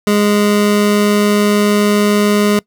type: tone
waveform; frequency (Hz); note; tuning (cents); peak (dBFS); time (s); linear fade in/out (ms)
25% pulse; 206.9; G#3; -6; -6; 0.07-2.59; 2
effects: noise-tail reverb RT60 0.1 s tail -23 dB re dry